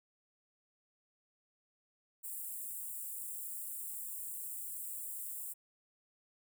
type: high-pass noise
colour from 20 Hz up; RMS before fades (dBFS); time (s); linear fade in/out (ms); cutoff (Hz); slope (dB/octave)
white; -43; 2.23-5.54; 20; 7500; 96
effects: none